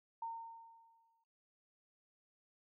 sine tone with exponential decay, 915 Hz, A#5, 32 cents flat, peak -38 dBFS, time 0.22-1.24 s, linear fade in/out 5 ms, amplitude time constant 220 ms, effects noise-tail reverb RT60 0.1 s tail -17 dB re dry

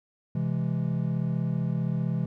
triangle chord, C augmented, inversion none, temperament equal with one note detuned, 130.81 / 166.34 / 207.7 Hz, C3 / E3 / G#3, 0 / +16 / 0 cents, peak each -27 / -26 / -31 dBFS, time 0.35-2.26 s, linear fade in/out 5 ms, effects none

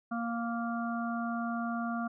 harmonic tone, 233.1 Hz, A#3, in tune, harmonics 1 / 3 / 5 / 6, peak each -33 / -38 / -40 / -41 dBFS, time 0.11-2.08 s, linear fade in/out 10 ms, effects none

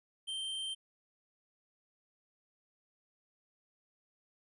square tone, 3136 Hz, G7, in tune, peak -37 dBFS, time 0.27-0.75 s, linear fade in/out 20 ms, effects resampled to 24000 Hz

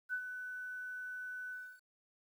sine tone with ADSR envelope, 1498 Hz, F#6, 21 cents sharp, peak -33 dBFS, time 0.09-1.81 s, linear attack 43 ms, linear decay 73 ms, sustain -8 dB, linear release 290 ms, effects 11-bit

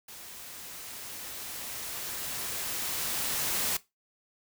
white noise with level ramp, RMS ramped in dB -46 to -29 dBFS, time 0.08-3.77 s, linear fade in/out 5 ms, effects noise-tail reverb RT60 0.2 s tail -18 dB re dry

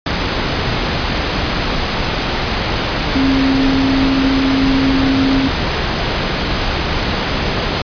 sine tone in noise, 268 Hz, C4, 42 cents sharp, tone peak -12 dBFS, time 3.15-5.48 s, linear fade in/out 5 ms, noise pink, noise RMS -17 dBFS, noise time 0.06-7.82 s, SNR +2 dB, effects resampled to 11025 Hz

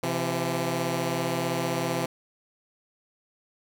10% pulse tone pair together, 130.23 / 168.5 Hz, C3 / E3, -8 / +38 cents, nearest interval major third, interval 446 cents, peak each -21 / -20 dBFS, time 0.03-2.06 s, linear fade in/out 5 ms, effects none

